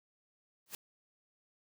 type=noise with exponential growth; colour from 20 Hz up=white; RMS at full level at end=-38 dBFS; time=0.66-0.75 s; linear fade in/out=1 ms; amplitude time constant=18 ms; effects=none